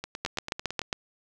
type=two click trains; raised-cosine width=0.2 ms; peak=-17 / -10 dBFS; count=8 / 6; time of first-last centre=0.04-0.817 / 0.25-0.928 s; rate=9.01 / 7.37 Hz; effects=none